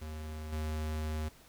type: tone with level steps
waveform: square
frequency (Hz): 77.5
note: D#2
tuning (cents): -6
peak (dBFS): -40 / -34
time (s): 0.01-1.29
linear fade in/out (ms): 10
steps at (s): 0.52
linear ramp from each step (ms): 10
effects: pink hiss -59 dBFS RMS until 1.48 s